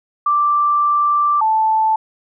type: tone pair in turn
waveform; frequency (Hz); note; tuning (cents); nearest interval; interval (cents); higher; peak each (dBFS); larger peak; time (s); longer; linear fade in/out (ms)
sine; 1174.7 / 877.5; D6 / A5; 0 / -5; perfect fourth; 505; first; -12; neither; 0.26-1.41 / 1.41-1.96; first; 5
effects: none